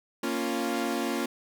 sawtooth chord, Bb minor, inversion none, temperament equal, 233.1 / 277.2 / 349.2 Hz, Bb3 / Db4 / F4, 0 / 0 / 0 cents, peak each -28 dBFS, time 0.23-1.26 s, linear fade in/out 5 ms, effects none

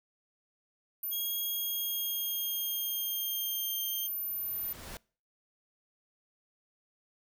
sine tone, 13520 Hz, G#9, 30 cents sharp, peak -33 dBFS, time 1.03-4.73 s, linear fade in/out 5 ms
sawtooth tone with pitch glide, 3299 to 3155 Hz, G#7 to G7, -12 to +10 cents, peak -33 dBFS, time 1.11-4.08 s, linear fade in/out 20 ms, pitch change -78 cents, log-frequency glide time 1.41-3.88 s
pink noise with exponential growth, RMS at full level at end -42 dBFS, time 3.63-4.97 s, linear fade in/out 1 ms, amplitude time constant 290 ms
effects noise-tail reverb RT60 0.4 s tail -24 dB re dry

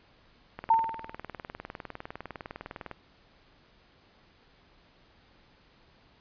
click train, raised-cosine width 0.5 ms, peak -23 dBFS, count 47, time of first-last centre 0.59-2.913 s, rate 19.8 Hz
sine tone with exponential decay, 903 Hz, A5, 45 cents sharp, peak -16 dBFS, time 0.7-1.16 s, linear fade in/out 5 ms, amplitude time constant 100 ms
effects pink hiss -61 dBFS RMS until 6.2 s + resampled to 11025 Hz

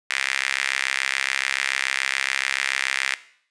sawtooth tone with high-pass filter, 67 Hz, C2, 42 cents sharp, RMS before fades -25 dBFS, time 0.1-3.14 s, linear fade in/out 0 ms, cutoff 2000 Hz, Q 2.6, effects noise-tail reverb RT60 0.6 s tail -17 dB re dry + resampled to 22050 Hz

